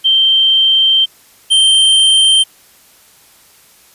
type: tone pair in turn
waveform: sine / square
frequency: 3136 / 3136 Hz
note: G7 / G7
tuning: 0 / 0 cents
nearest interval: unison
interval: 0 cents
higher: neither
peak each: -7 dBFS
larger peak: neither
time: 0.04-1.06 / 1.5-2.44 s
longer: first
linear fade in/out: 20 ms
effects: white hiss -46 dBFS RMS until 3.94 s + resampled to 32000 Hz